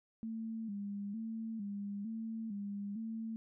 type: tone with vibrato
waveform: sine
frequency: 212.7 Hz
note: G#3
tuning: 42 cents sharp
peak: -38 dBFS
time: 0.23-3.36 s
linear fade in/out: 0 ms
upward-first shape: square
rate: 1.1 Hz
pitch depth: 89 cents each way
effects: none